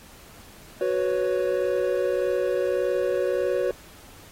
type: chord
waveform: triangle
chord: F# suspended fourth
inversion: none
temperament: just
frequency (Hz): 370 / 493.3 / 555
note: F#4 / B4 / C#5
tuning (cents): 0 / -2 / +2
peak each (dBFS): -24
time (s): 0.81-3.71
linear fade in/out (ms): 2
effects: pink hiss -49 dBFS RMS until 4.31 s + AAC 48 kbps